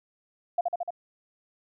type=tone with echo; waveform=sine; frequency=698.5 Hz; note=F5; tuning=in tune; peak=-21 dBFS; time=0.58-0.61 s; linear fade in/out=5 ms; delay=74 ms; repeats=4; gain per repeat=-2 dB; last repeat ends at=0.906 s; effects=none